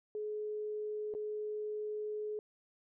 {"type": "tone with dropouts", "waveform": "sine", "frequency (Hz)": 423.9, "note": "G#4", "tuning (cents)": 35, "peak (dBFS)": -36, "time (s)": [0.15, 2.39], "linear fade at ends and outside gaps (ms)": 1, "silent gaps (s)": [1.139, 1.149], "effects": []}